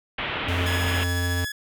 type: low-pass noise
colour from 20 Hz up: white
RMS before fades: -29 dBFS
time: 0.18-1.04 s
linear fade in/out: 5 ms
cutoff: 3300 Hz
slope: 48 dB/octave
type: tone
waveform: square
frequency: 88.2 Hz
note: F2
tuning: 18 cents sharp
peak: -24 dBFS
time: 0.48-1.45 s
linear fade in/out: 5 ms
type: tone with tremolo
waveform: sawtooth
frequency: 1692 Hz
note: G#6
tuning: 32 cents sharp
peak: -24 dBFS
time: 0.66-1.52 s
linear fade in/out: 5 ms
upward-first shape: sine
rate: 14 Hz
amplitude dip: 30%
effects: none